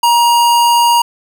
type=tone; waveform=square; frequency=946 Hz; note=A#5; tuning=25 cents sharp; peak=-8 dBFS; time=0.03-1.02 s; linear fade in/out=5 ms; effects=none